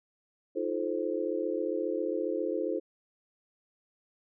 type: chord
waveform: sine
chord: F dominant seventh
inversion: third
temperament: just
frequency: 314.3 / 349.2 / 436.5 / 523.8 Hz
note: Eb4 / F4 / A4 / C5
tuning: +18 / 0 / -14 / +2 cents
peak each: -35 / -34 / -34 / -34 dBFS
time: 0.55-2.8 s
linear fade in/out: 20 ms
effects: none